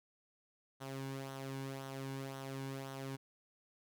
sawtooth tone with flanger, 135.1 Hz, C#3, 44 cents flat, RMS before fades -44 dBFS, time 0.8-3.17 s, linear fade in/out 20 ms, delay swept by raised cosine 0.41 to 1.61 ms, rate 1.9 Hz, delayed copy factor -0.55, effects none

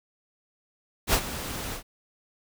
pink noise with ADSR envelope, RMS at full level -20 dBFS, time 1.07-1.83 s, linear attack 65 ms, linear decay 66 ms, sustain -14 dB, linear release 92 ms, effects none

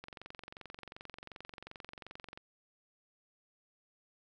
click train, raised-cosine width 0.3 ms, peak -30 dBFS, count 54, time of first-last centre 0.04-2.375 s, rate 22.7 Hz, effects none

